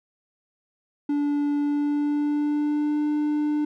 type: tone with pitch glide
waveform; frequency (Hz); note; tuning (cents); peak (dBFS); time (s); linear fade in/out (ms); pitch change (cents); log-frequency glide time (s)
triangle; 289.9 to 298.4; D4 to D4; -22 to +28; -19; 1.09-3.65; 5; +50; 1.58-3.04
effects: none